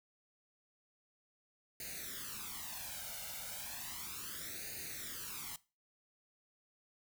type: noise with flanger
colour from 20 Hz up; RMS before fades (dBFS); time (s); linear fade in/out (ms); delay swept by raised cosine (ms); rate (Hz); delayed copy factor
white; -45; 1.8-5.56; 2; 0.45 to 1.39; 0.34; +0.85
effects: noise-tail reverb RT60 0.3 s tail -19 dB re dry